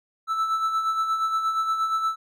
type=tone with tremolo; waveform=triangle; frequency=1317 Hz; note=E6; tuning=2 cents flat; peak=-18 dBFS; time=0.27-2.16 s; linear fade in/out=50 ms; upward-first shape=sine; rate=8.5 Hz; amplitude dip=50%; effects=none